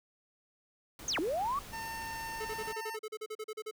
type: noise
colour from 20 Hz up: pink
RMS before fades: -48 dBFS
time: 0.99-2.73 s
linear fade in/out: 2 ms
type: linear two-way sweep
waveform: sine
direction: down then up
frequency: 6790 to 283.5 to 1176 Hz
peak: -30 dBFS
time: 1.08-1.59 s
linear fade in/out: 2 ms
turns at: 1.19 s
type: tone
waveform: 25% pulse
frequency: 903 Hz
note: A5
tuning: 45 cents sharp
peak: -35 dBFS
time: 1.72-2.97 s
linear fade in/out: 20 ms
type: tone bursts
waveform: square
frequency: 432.9 Hz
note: A4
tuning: 28 cents flat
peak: -38 dBFS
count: 15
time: 2.4-3.712 s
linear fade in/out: 10 ms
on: 52 ms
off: 38 ms
effects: none